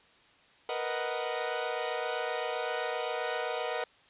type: chord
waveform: sawtooth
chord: B major seventh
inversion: third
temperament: equal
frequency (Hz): 466.2 / 493.9 / 622.3 / 740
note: A#4 / B4 / D#5 / F#5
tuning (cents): 0 / 0 / 0 / 0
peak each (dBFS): -33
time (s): 0.69-3.84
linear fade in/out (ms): 2
effects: white hiss -61 dBFS RMS until 4.09 s + resampled to 8000 Hz